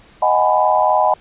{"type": "chord", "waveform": "sine", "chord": "G# minor seventh", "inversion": "second", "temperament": "just", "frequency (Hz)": [623, 747.5, 830.6, 996.7], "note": ["D#5", "F#5", "G#5", "B5"], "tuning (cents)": [2, 17, 0, 16], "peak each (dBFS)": -17, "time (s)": [0.22, 1.14], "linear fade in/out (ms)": 5, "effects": ["pink hiss -47 dBFS RMS until 1.2 s", "resampled to 8000 Hz"]}